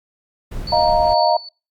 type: noise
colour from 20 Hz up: brown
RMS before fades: -28 dBFS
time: 0.51-1.14 s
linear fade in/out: 10 ms
type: tone with tremolo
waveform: sine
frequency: 4477 Hz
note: C#8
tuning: 16 cents sharp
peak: -22 dBFS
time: 0.67-1.49 s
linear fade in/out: 5 ms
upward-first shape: sine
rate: 2.3 Hz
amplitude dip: 75%
type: chord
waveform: sine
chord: Eb suspended second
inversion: none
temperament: just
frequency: 622.3 / 700 / 933.4 Hz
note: Eb5 / F5 / Bb5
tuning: 0 / +4 / +2 cents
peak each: -17 dBFS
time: 0.72-1.37 s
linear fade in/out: 5 ms
effects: noise-tail reverb RT60 0.3 s tail -25 dB re dry + Opus 48 kbps

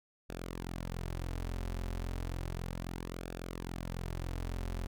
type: tone with flanger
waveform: sawtooth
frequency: 43.65 Hz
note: F1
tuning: in tune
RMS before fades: -39 dBFS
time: 0.29-4.87 s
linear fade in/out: 10 ms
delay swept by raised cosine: 0.97 to 6.47 ms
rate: 0.33 Hz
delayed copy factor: -0.6
effects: none

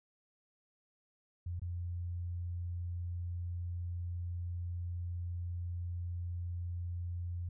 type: tone with dropouts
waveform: sine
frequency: 87.4 Hz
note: F2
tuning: 2 cents sharp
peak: -36 dBFS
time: 1.46-7.49 s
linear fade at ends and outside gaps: 5 ms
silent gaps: 1.596-1.617 s
effects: none

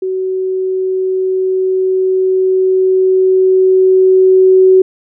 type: tone with level ramp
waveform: sine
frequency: 375.5 Hz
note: F#4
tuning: 26 cents sharp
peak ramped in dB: -14 to -3 dBFS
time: 0.02-4.82 s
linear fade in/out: 5 ms
effects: none

